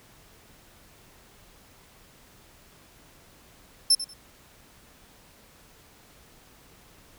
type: tone with echo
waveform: 30% pulse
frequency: 5310 Hz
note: E8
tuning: 12 cents sharp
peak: -12 dBFS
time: 3.9-3.95 s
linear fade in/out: 5 ms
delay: 94 ms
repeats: 2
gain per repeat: -14 dB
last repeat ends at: 4.138 s
effects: pink hiss -55 dBFS RMS until 7.18 s